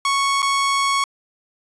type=tone with dropouts; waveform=sawtooth; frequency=1107 Hz; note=C#6; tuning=3 cents flat; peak=-13 dBFS; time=0.05-1.04 s; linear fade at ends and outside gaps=2 ms; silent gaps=0.42-0.427 s; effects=resampled to 22050 Hz